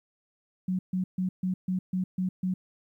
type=tone bursts; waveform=sine; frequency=184.8 Hz; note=F#3; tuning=2 cents flat; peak=-25 dBFS; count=8; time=0.68-2.54 s; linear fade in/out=5 ms; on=110 ms; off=140 ms; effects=11-bit